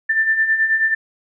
sine beating tone pair, 1771 / 1780.3 Hz, A6 / A6, +11 / +20 cents, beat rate 9.3 Hz, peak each -22 / -15 dBFS, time 0.09-0.95 s, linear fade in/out 10 ms, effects none

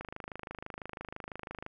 click train, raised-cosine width 0.5 ms, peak -25 dBFS, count 44, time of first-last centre 0.01-1.664 s, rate 26 Hz, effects none

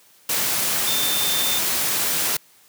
sine tone in noise, 3582 Hz, A7, 30 cents sharp, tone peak -24 dBFS, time 0.87-1.59 s, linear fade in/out 5 ms, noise white, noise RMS -22 dBFS, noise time 0.29-2.37 s, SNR -5 dB, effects white hiss -54 dBFS RMS until 2.68 s + high-pass 100 Hz 12 dB/octave

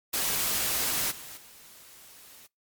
white noise with level steps, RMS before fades -28 / -43 / -51 dBFS, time 0.13-2.47 s, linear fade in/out 10 ms, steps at 1.1 / 1.36 s, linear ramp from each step 20 ms, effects noise-tail reverb RT60 0.2 s tail -25 dB re dry + MP3 96 kbps

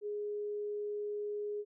sine tone, 415.3 Hz, G#4, in tune, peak -35 dBFS, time 0.01-1.65 s, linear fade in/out 50 ms, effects none

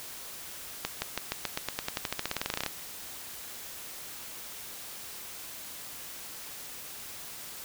accelerating click train, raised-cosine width 0.2 ms, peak -12 dBFS, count 24, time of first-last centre 0.85-2.663 s, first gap 170 ms, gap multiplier 0.92, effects white hiss -43 dBFS RMS until 7.64 s

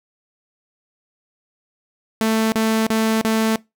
sawtooth tone bursts, 221.5 Hz, A3, 12 cents sharp, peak -12 dBFS, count 4, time 2.21-3.558 s, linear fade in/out 0 ms, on 310 ms, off 36 ms, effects noise-tail reverb RT60 0.2 s tail -22 dB re dry

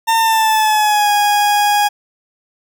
40% pulse tone with pitch glide, 906 to 826 Hz, A#5 to G#5, -50 to -10 cents, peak -10 dBFS, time 0.07-1.89 s, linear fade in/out 20 ms, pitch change -160 cents, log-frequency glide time 0.17-1.1 s, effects none

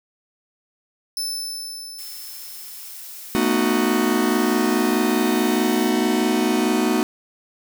sawtooth tone with exponential decay, 5274 Hz, E8, in tune, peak -20 dBFS, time 1.17-3.89 s, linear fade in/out 1 ms, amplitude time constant 590 ms
blue noise, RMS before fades -37 dBFS, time 1.98-5.9 s, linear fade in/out 10 ms
45% pulse chord, B dominant seventh, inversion third, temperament just, 222.2 / 246.9 / 308.7 / 370.4 Hz, A3 / B3 / D#4 / F#4, +17 / 0 / -14 / +2 cents, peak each -23 dBFS, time 3.35-7.03 s, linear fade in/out 0 ms
effects none

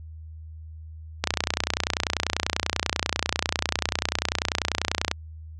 click train, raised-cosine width 0.2 ms, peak -4 dBFS, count 118, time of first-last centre 1.24-5.114 s, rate 30.2 Hz, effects added 79 Hz sine -38 dBFS peak until 5.59 s + resampled to 24000 Hz

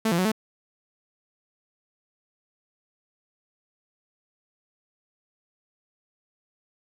sawtooth tone with pitch steps, 221.7 / 170.3 / 184.9 / 218.3 Hz, A3 / F3 / F#3 / A3, +13 / -43 / -1 / -13 cents, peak -17 dBFS, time 0.05-0.318 s, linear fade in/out 5 ms, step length 67 ms, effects none

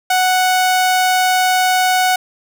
sawtooth tone, 740 Hz, F#5, in tune, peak -8 dBFS, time 0.1-2.16 s, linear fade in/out 5 ms, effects none

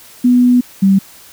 sine tone pair in turn, 246.9 / 194.16 Hz, B3 / G3, 0 / -16 cents, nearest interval major third, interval 416 cents, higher first, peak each -6 dBFS, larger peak neither, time 0.24-0.61 / 0.82-0.99 s, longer first, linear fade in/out 10 ms, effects white hiss -40 dBFS RMS until 1.32 s

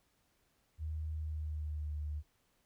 sine tone with pitch glide, 78 to 74.91 Hz, D#2 to D2, +5 to +35 cents, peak -36 dBFS, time 0.78-2.23 s, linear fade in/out 50 ms, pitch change -70 cents, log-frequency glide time 1.14-1.96 s, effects pink hiss -75 dBFS RMS until 2.65 s

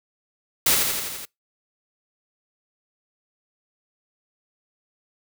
white noise with echo, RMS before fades -18 dBFS, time 0.66-0.75 s, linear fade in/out 5 ms, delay 84 ms, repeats 6, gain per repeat -3 dB, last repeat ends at 1.254 s, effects noise-tail reverb RT60 0.2 s tail -26 dB re dry

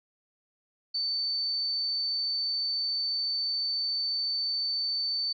sine tone, 4537 Hz, C#8, 39 cents sharp, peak -27 dBFS, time 0.94-5.33 s, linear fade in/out 10 ms, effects none

